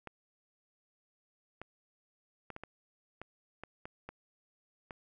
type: clicks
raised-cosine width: 0.5 ms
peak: -28 dBFS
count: 10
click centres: 0.073 / 1.616 / 2.503 / 2.564 / 2.636 / 3.216 / 3.636 / 3.855 / 4.09 / 4.908 s
effects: none